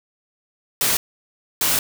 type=noise bursts at uneven times; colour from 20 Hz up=white; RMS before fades=-19 dBFS; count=2; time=0.81-0.97 / 1.61-1.79 s; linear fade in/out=2 ms; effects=none